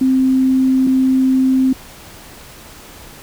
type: tone pair in turn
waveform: sine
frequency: 261.6 / 261.6 Hz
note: C4 / C4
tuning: 0 / 0 cents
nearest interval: unison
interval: 0 cents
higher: neither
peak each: -10 dBFS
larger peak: neither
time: 0.01-0.87 / 0.87-1.73 s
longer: neither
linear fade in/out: 5 ms
effects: pink hiss -38 dBFS RMS until 3.22 s